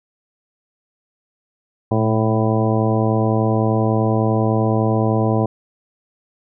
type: harmonic tone with a mistuned harmonic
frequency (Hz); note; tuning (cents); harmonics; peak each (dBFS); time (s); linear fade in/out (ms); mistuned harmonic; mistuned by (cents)
110; A2; 0; 1 / 2 / 3 / 4 / 5 / 6 / 7 / 9; -18 / -21 / -23 / -24 / -25 / -26 / -26 / -28; 1.91-5.46; 5; 1; +54
effects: none